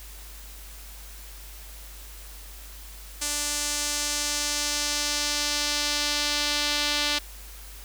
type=tone with band-pass filter sweep; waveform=sawtooth; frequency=293.7 Hz; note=D4; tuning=in tune; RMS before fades=-27 dBFS; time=3.21-7.19 s; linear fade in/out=10 ms; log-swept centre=7600 to 4000 Hz; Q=1.5; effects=added 50 Hz sine -42 dBFS peak until 7.84 s + white hiss -46 dBFS RMS until 7.84 s